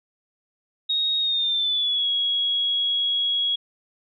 sine tone with pitch glide, 3752 to 3323 Hz, A#7 to G#7, +11 to 0 cents, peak -20 dBFS, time 0.89-3.56 s, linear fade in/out 10 ms, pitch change -211 cents, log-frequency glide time 1.19-2.08 s, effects none

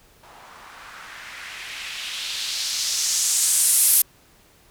violet noise with low-pass filter sweep, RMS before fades -24 dBFS, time 0.23-4.02 s, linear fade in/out 5 ms, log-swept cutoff 800 to 12000 Hz, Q 1.8, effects pink hiss -55 dBFS RMS until 4.7 s

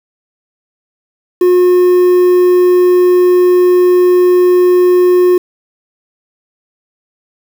triangle tone with quantisation, 360 Hz, F#4, 47 cents flat, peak -3 dBFS, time 1.41-5.38 s, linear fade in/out 5 ms, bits 5, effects none

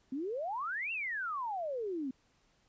sine exponential two-way sweep, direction up then down, 250.5 to 2786 to 250.5 Hz, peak -34 dBFS, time 0.12-2.11 s, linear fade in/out 5 ms, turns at 0.92 s, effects pink hiss -71 dBFS RMS until 2.68 s + resampled to 16000 Hz

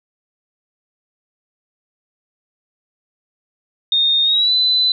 sine tone with pitch glide, 3677 to 4010 Hz, A#7 to B7, -24 to +26 cents, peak -12 dBFS, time 3.92-4.92 s, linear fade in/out 2 ms, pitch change +150 cents, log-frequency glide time 4.23-4.53 s, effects none

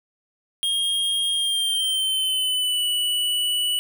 square tone with pitch glide, 3241 to 2955 Hz, G#7 to F#7, -43 to -3 cents, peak -21 dBFS, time 0.63-3.79 s, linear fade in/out 0 ms, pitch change -160 cents, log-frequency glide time 1.31-2.85 s, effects none

